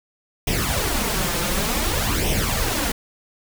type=noise with flanger; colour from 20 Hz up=pink; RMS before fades=-22 dBFS; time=0.47-2.92 s; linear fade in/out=5 ms; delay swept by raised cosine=0.34 to 5.84 ms; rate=0.55 Hz; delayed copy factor=+0.7; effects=none